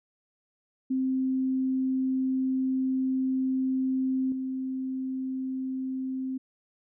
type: tone with level steps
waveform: sine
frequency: 261.6 Hz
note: C4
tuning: in tune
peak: -24 / -29 dBFS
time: 0.9-6.38 s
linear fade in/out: 10 ms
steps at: 4.32 s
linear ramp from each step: 2 ms
effects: none